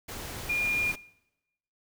sine tone in noise, 2418 Hz, D7, 50 cents sharp, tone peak -25 dBFS, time 0.49-0.92 s, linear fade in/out 10 ms, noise pink, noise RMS -39 dBFS, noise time 0.08-0.96 s, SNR +11 dB, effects noise-tail reverb RT60 0.9 s tail -20 dB re dry

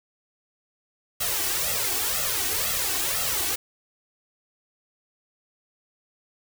white noise with flanger, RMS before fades -26 dBFS, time 1.2-3.56 s, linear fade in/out 10 ms, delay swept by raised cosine 1.5 to 2.7 ms, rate 2 Hz, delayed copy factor +0.95, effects none

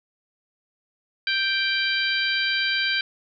harmonic tone, 784 Hz, G5, in tune, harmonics 2 / 3 / 4 / 5 / 6, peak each -25 / -27 / -28 / -29 / -30 dBFS, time 1.27-3.01 s, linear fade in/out 2 ms, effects none

